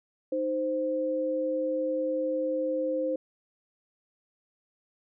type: tone pair together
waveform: sine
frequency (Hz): 309.9 / 521.2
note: D#4 / C5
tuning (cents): -7 / -7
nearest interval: major sixth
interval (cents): 900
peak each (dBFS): -32 / -27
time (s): 0.32-3.16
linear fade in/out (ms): 5
effects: none